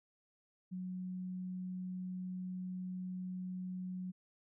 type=tone; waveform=sine; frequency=183.6 Hz; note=F#3; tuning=13 cents flat; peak=-39 dBFS; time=0.71-4.12 s; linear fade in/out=20 ms; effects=none